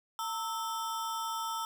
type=ring-modulated tone; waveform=square; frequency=1108.7 Hz; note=C#6; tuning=in tune; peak=-31 dBFS; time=0.19-1.65 s; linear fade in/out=0 ms; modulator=200 Hz; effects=none